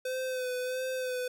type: tone with vibrato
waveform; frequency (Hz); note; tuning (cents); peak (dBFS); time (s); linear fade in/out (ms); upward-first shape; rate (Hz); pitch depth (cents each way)
square; 509; C5; -48; -32; 0.05-1.28; 5; sine; 1.5; 30
effects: none